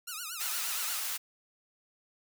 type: tone with vibrato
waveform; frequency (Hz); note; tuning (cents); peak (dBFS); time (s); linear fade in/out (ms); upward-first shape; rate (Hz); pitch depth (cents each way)
5% pulse; 1344; E6; +33; -26; 0.07-1; 10; triangle; 8.6; 190
type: high-pass noise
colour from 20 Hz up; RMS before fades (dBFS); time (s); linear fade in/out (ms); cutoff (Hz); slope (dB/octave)
white; -35; 0.39-1.18; 20; 930; 12
effects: none